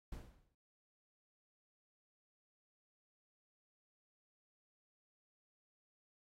brown noise with exponential decay, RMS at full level -44 dBFS, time 0.12-0.55 s, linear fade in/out 5 ms, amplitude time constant 92 ms, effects AAC 48 kbps

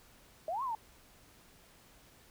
sine exponential two-way sweep, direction up then down, 610 to 1110 to 851 Hz, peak -33 dBFS, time 0.48-0.75 s, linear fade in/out 2 ms, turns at 0.63 s, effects pink hiss -61 dBFS RMS until 2.3 s

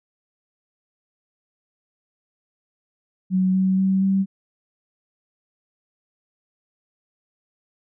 sine tone with pitch steps, 186.5 / 188.78 / 191.08 / 193.41 Hz, F#3 / F#3 / G3 / G3, +14 / +35 / -44 / -23 cents, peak -16 dBFS, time 3.3-4.26 s, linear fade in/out 50 ms, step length 240 ms, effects none

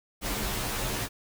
pink noise with comb filter, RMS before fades -31 dBFS, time 0.21-1.09 s, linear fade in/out 50 ms, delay 12 ms, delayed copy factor -0.9, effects none

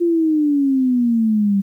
sine exponential sweep, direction down, 349.2 to 194.5 Hz, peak -13 dBFS, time 0-1.62 s, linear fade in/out 20 ms, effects 9-bit

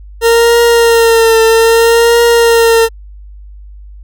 40% pulse tone with vibrato, 460 Hz, A#4, 23 cents flat, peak -4 dBFS, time 0.21-2.89 s, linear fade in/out 50 ms, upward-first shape triangle, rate 0.62 Hz, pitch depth 41 cents each way, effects added 50 Hz sine -29 dBFS peak until 4.03 s

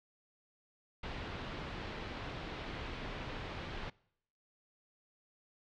pink low-pass noise, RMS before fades -43 dBFS, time 1.03-3.9 s, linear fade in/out 5 ms, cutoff 3800 Hz, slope 24 dB/octave, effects noise-tail reverb RT60 0.7 s tail -24 dB re dry

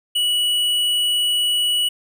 sine tone with tanh clipping, 2937 Hz, F#7, 13 cents flat, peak -18 dBFS, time 0.15-1.89 s, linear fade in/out 10 ms, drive 12 dB, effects none

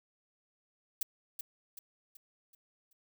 violet noise with echo, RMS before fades -32 dBFS, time 1.01-1.03 s, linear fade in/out 5 ms, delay 380 ms, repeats 5, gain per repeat -7 dB, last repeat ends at 2.93 s, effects none

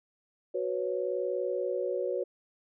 sine chord, F# suspended fourth, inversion none, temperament equal, 370 / 493.9 / 554.4 Hz, F#4 / B4 / C#5, 0 / 0 / 0 cents, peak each -33 dBFS, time 0.54-2.24 s, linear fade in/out 10 ms, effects none

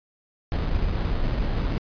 brown noise with sample-and-hold, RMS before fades -24 dBFS, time 0.52-1.78 s, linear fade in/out 0 ms, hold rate 2450 Hz, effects resampled to 11025 Hz

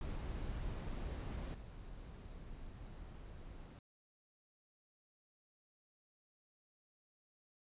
brown noise with level steps, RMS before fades -42 / -51 dBFS, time 0.01-3.79 s, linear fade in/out 2 ms, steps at 1.54 s, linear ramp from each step 5 ms, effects resampled to 8000 Hz

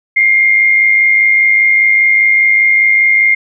sine tone with amplitude modulation, 2118 Hz, C7, 21 cents sharp, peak -4 dBFS, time 0.16-3.35 s, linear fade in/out 10 ms, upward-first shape sine, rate 105 Hz, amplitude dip 45%, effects none

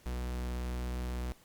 45% pulse tone, 61.5 Hz, B1, 7 cents flat, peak -34 dBFS, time 0.06-1.32 s, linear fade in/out 0 ms, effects pink hiss -62 dBFS RMS until 1.44 s + Opus 48 kbps

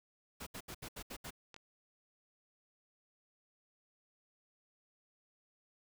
pink noise bursts, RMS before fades -46 dBFS, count 7, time 0.4-1.307 s, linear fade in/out 10 ms, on 67 ms, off 73 ms
clicks, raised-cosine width 0.2 ms, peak -34 dBFS, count 2, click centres 1.543 / 1.564 s
effects none

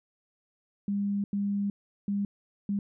sine tone bursts at uneven times, 201.4 Hz, G3, 47 cents sharp, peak -26 dBFS, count 4, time 0.88-1.24 / 1.33-1.7 / 2.08-2.25 / 2.69-2.79 s, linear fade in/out 2 ms, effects none

